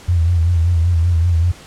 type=tone with vibrato; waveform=sine; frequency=85 Hz; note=F2; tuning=46 cents flat; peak=-11 dBFS; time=0.08-1.52 s; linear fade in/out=10 ms; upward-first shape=sine; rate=5.2 Hz; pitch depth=75 cents each way; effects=pink hiss -40 dBFS RMS until 1.66 s + low-pass 9000 Hz 12 dB/octave

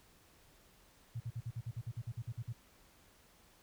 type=tone bursts; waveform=sine; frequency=116.54 Hz; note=A#2; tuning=in tune; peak=-37 dBFS; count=14; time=1.15-2.529 s; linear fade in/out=10 ms; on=53 ms; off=49 ms; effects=pink hiss -65 dBFS RMS until 3.62 s

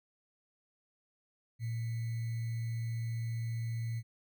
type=tone with sample-and-hold; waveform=sine; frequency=115 Hz; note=A#2; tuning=23 cents flat; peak=-33 dBFS; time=1.59-4.03 s; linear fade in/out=50 ms; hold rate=2100 Hz; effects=none

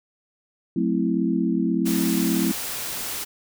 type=chord; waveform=sine; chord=F# half-diminished seventh; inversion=none; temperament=equal with one note detuned; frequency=183.3 / 220 / 261.6 / 329.6 Hz; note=F#3 / A3 / C4 / E4; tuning=-16 / 0 / 0 / 0 cents; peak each=-25 dBFS; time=0.76-2.52 s; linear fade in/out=5 ms
type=noise; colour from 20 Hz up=white; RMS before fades=-30 dBFS; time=1.85-3.25 s; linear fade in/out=20 ms
effects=none

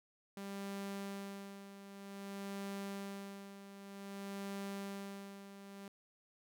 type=tone with tremolo; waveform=sawtooth; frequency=198 Hz; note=G3; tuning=18 cents sharp; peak=-37 dBFS; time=0.37-5.88 s; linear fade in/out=2 ms; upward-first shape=sine; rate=0.53 Hz; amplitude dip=70%; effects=none

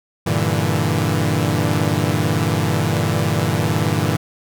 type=chord; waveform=sawtooth; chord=E half-diminished seventh; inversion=first; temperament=equal; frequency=98 / 116.54 / 146.83 / 164.81 Hz; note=G2 / Bb2 / D3 / E3; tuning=0 / 0 / 0 / 0 cents; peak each=-18 dBFS; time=0.26-4.17 s; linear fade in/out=10 ms; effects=none

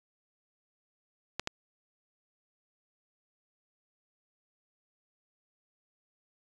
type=clicks; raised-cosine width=0.2 ms; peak=-14 dBFS; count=2; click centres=1.396 / 1.474 s; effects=resampled to 24000 Hz

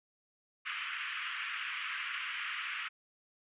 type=band-pass noise; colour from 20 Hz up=white; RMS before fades=-39 dBFS; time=0.65-2.89 s; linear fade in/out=20 ms; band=1200 to 3000 Hz; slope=48 dB/octave; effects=resampled to 8000 Hz

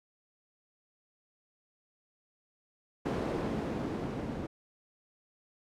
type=noise with low-pass filter sweep; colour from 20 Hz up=blue; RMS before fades=-35 dBFS; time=3.05-4.47 s; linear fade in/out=10 ms; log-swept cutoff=360 to 230 Hz; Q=0.86; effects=none

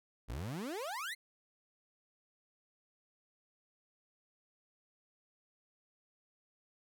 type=exponential sweep; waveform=30% pulse; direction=up; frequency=49.25 to 2161 Hz; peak=-36 dBFS; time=0.28-1.15 s; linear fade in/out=20 ms; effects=none

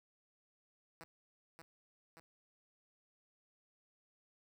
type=tone with echo; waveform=5% pulse; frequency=164.1 Hz; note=E3; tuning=8 cents flat; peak=-39 dBFS; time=1.01-1.04 s; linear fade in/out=0 ms; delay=580 ms; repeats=2; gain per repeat=-3 dB; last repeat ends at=2.2 s; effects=none

